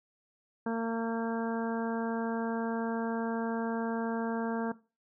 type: harmonic tone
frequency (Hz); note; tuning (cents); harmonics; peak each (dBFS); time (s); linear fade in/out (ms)
228.2; A#3; -37; 1 / 2 / 3 / 4 / 5 / 6 / 7; -31 / -35 / -41 / -39 / -46 / -46 / -44; 0.66-4.72; 5
effects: noise-tail reverb RT60 0.3 s tail -18 dB re dry